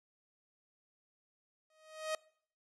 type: tone with exponential growth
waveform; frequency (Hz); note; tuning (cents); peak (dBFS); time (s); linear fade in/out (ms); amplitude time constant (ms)
sawtooth; 627; D#5; +13; -28; 1.7-2.15; 2; 96
effects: noise-tail reverb RT60 0.6 s tail -24 dB re dry + resampled to 24000 Hz